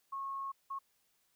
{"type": "tone bursts at uneven times", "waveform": "sine", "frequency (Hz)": 1092, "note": "C#6", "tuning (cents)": -26, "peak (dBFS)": -37, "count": 2, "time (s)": [[0.12, 0.52], [0.7, 0.79]], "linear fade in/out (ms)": 10, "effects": ["white hiss -75 dBFS RMS until 1.35 s"]}